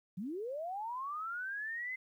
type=linear sweep; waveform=sine; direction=up; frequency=164.81 to 2073 Hz; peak=-37 dBFS; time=0.17-1.96 s; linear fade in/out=10 ms; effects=12-bit